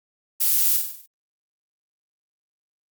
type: noise with echo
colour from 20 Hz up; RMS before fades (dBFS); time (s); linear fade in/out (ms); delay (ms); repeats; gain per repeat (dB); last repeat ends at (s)
violet; -20; 0.4-0.77; 10; 49; 6; -5; 1.064
effects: Opus 48 kbps